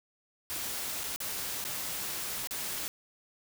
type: noise with dropouts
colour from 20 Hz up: white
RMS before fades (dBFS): -36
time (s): 0.5-2.88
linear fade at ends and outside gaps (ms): 0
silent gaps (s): 1.035-1.04 / 1.161-1.203 / 1.641-1.65 / 2.472-2.509
effects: none